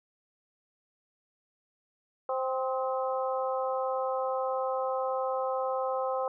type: harmonic tone with a mistuned harmonic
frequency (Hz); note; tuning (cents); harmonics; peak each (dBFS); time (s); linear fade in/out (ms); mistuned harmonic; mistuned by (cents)
261.6; C4; 0; 2 / 3 / 4 / 5; -30 / -34 / -36 / -38; 2.29-6.28; 2; 5; -37
effects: none